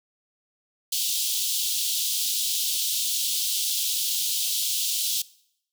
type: high-pass noise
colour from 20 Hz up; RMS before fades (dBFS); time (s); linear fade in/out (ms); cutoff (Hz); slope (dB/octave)
pink; -26; 0.92-5.22; 5; 3100; 48
effects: noise-tail reverb RT60 0.7 s tail -21 dB re dry